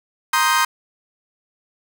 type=chord; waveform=35% pulse; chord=C minor seventh; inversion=third; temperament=equal with one note detuned; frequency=941 / 1046.5 / 1244.5 / 1568 Hz; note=Bb5 / C6 / Eb6 / G6; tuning=+16 / 0 / 0 / 0 cents; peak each=-19 dBFS; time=0.33-0.65 s; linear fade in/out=5 ms; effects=none